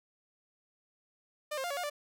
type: tone with pitch steps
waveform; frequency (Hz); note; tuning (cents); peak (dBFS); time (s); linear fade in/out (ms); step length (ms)
sawtooth; 600 / 532 / 702 / 564 / 713 / 587; D5 / C5 / F5 / C#5 / F5 / D5; +37 / +29 / +9 / +30 / +36 / -1; -30; 1.51-1.9; 10; 65
effects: none